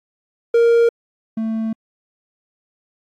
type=tone pair in turn; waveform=triangle; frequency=466.7 / 222.5 Hz; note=A#4 / A3; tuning=+2 / +20 cents; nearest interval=octave + minor second; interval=1282 cents; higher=first; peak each=-8 / -17 dBFS; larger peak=first; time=0.54-0.89 / 1.37-1.73 s; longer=second; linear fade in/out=5 ms; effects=AAC 64 kbps